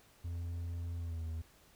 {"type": "tone with pitch glide", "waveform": "triangle", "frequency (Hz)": [85.5, 81.03], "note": ["F2", "E2"], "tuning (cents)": [-36, -29], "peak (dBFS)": -35, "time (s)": [0.24, 1.42], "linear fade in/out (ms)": 10, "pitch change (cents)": -93, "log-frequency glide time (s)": [0.97, 1.26], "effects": ["pink hiss -64 dBFS RMS until 1.75 s"]}